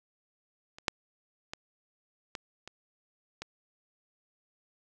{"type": "clicks", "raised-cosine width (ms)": 0.2, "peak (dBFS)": [-29, -8, -20, -19, -26, -21], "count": 6, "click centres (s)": [0.785, 0.882, 1.535, 2.352, 2.676, 3.42], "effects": []}